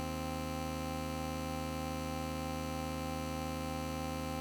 15% pulse tone pair together, 78.16 / 261.6 Hz, D#2 / C4, +8 / 0 cents, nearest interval octave + major sixth, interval 2092 cents, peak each -33 / -33 dBFS, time 0-4.4 s, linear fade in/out 0 ms, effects none

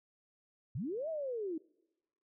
sine linear two-way sweep, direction up then down, 96.4 to 661 to 305.3 Hz, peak -35 dBFS, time 0.75-1.58 s, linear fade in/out 5 ms, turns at 1.09 s, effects noise-tail reverb RT60 1.0 s tail -26 dB re dry

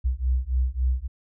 sine beating tone pair, 61.74 / 65.34 Hz, B1 / C2, 0 / -2 cents, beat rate 3.6 Hz, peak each -24 dBFS, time 0.04-1.08 s, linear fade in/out 20 ms, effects none

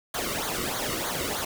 pink noise with flanger, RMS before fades -30 dBFS, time 0.14-1.45 s, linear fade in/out 5 ms, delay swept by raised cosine 0.37 to 1.24 ms, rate 3.2 Hz, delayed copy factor -0.75, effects none

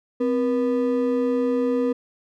triangle ring-modulated tone, 370 Hz, F#4, in tune, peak -14 dBFS, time 0.2-1.93 s, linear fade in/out 10 ms, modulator 111 Hz, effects none

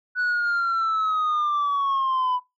sine linear sweep, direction down, 1487 to 987.8 Hz, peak -18 dBFS, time 0.15-2.4 s, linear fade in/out 50 ms, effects noise-tail reverb RT60 0.2 s tail -21 dB re dry + tanh soft clip ceiling -19 dBFS

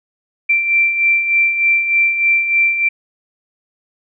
sine beating tone pair, 2349 / 2352.3 Hz, D7 / D7, 0 / +2 cents, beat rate 3.3 Hz, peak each -20 / -12 dBFS, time 0.49-2.89 s, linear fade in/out 10 ms, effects none

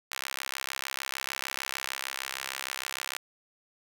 sawtooth tone with high-pass filter, 66.6 Hz, C2, 31 cents sharp, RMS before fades -37 dBFS, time 0.11-3.17 s, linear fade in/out 5 ms, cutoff 1700 Hz, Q 0.91, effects 9-bit

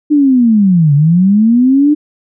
sine linear two-way sweep, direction down then up, 303.4 to 139.6 to 303.4 Hz, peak -5 dBFS, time 0.1-1.95 s, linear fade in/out 20 ms, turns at 0.94 s, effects none

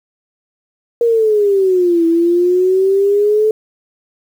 sine exponential two-way sweep, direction down then up, 475.2 to 329.6 to 436.4 Hz, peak -9 dBFS, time 1.01-3.51 s, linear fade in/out 2 ms, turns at 2.06 s, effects 7-bit

